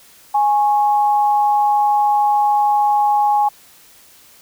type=tone pair together; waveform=sine; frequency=830.6 / 1097.3 Hz; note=G#5 / C#6; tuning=0 / -18 cents; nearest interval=perfect fourth; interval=482 cents; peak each=-12 / -24 dBFS; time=0.34-3.49 s; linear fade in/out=10 ms; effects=white hiss -47 dBFS RMS until 4.41 s